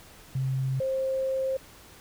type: tone pair in turn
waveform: sine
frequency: 132.4 / 529.6 Hz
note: C3 / C5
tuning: +21 / +21 cents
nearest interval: 2 octaves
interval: 2400 cents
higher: second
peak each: -25 dBFS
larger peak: neither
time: 0.35-0.8 / 0.8-1.57 s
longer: second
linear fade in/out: 5 ms
effects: pink hiss -51 dBFS RMS until 2 s